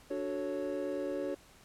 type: chord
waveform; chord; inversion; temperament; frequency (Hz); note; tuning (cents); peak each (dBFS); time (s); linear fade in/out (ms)
triangle; D major seventh; none; equal with one note detuned; 291.8 / 370 / 440 / 554.4; D4 / F#4 / A4 / C#5; -11 / 0 / 0 / 0; -37 / -37 / -40 / -35; 0.1-1.35; 10
effects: pink hiss -59 dBFS RMS until 1.64 s + low-pass 12000 Hz 12 dB/octave